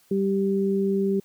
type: tone pair together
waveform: sine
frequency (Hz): 195.7 / 391.4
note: G3 / G4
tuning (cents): -3 / -3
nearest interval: octave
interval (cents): 1200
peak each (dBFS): -23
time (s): 0.11-1.2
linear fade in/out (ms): 5
effects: white hiss -60 dBFS RMS until 1.24 s